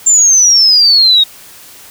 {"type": "exponential sweep", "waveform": "sine", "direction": "down", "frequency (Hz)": [7320, 3729], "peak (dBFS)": -4, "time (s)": [0.06, 1.24], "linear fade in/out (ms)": 10, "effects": ["white hiss -36 dBFS RMS until 1.9 s"]}